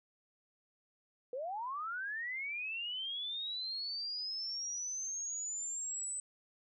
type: linear sweep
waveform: sine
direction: up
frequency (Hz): 477.7 to 8080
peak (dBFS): -37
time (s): 1.33-6.2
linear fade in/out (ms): 2
effects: none